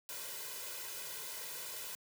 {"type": "noise with comb filter", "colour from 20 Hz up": "white", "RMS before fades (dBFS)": -44, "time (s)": [0.09, 1.95], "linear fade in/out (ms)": 0, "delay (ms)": 2, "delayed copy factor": 0.85, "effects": ["high-pass 150 Hz 12 dB/octave"]}